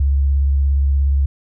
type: tone with vibrato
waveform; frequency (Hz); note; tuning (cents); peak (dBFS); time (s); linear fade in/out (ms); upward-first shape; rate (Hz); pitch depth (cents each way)
sine; 69.3; C#2; 0; -12; 0-1.26; 5; triangle; 17; 44
effects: none